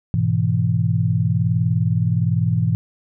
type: chord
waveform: sine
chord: E major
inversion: first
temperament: equal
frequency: 103.83 / 123.47 / 164.81 Hz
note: G#2 / B2 / E3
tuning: 0 / 0 / 0 cents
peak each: -20 dBFS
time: 0.14-2.75 s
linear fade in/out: 0 ms
effects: none